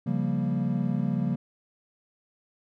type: chord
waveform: triangle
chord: G half-diminished seventh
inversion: second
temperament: equal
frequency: 138.59 / 174.61 / 196 / 233.1 Hz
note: Db3 / F3 / G3 / Bb3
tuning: 0 / 0 / 0 / 0 cents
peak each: -28 dBFS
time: 0.06-1.36 s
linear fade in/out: 10 ms
effects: none